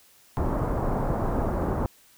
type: low-pass noise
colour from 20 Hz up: pink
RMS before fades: -26 dBFS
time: 0.37-1.86 s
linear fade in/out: 0 ms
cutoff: 1100 Hz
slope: 24 dB/octave
effects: white hiss -57 dBFS RMS until 2.17 s